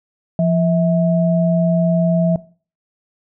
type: tone pair together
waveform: sine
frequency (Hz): 171.86 / 647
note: F3 / E5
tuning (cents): -28 / -32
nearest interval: octave + major seventh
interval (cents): 2296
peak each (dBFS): -14 / -18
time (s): 0.39-2.36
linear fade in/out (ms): 2
effects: noise-tail reverb RT60 0.4 s tail -19 dB re dry